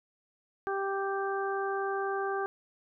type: harmonic tone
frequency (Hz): 392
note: G4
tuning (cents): 0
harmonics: 1 / 2 / 3 / 4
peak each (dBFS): -32 / -35 / -37 / -38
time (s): 0.67-2.46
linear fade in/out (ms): 0
effects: none